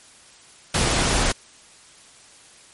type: noise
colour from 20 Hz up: pink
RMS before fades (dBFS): -20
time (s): 0.74-1.32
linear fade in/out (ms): 5
effects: white hiss -49 dBFS RMS until 2.73 s + MP3 48 kbps